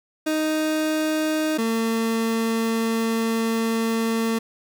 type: tone pair in turn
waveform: 30% pulse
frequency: 311 / 226.4 Hz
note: D#4 / A3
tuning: -1 / +50 cents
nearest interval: perfect fourth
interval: 549 cents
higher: first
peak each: -18 dBFS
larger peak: neither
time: 0.26-1.58 / 1.58-4.39 s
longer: second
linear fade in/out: 10 ms
effects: none